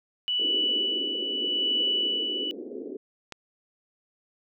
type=tone with tremolo; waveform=sine; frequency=2960 Hz; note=F#7; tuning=in tune; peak=-22 dBFS; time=0.28-2.51 s; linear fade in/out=0 ms; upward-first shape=sine; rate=0.81 Hz; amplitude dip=50%
type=band-pass noise; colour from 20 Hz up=white; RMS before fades=-37 dBFS; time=0.39-2.97 s; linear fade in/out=10 ms; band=250 to 460 Hz; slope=48 dB/octave
type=click; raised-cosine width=0.2 ms; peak=-20 dBFS; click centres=3.323 s
effects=none